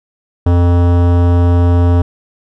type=tone with hard clipping; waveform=sine; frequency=87.31 Hz; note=F2; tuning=in tune; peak=-9 dBFS; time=0.46-2.02 s; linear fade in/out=5 ms; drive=18 dB; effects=none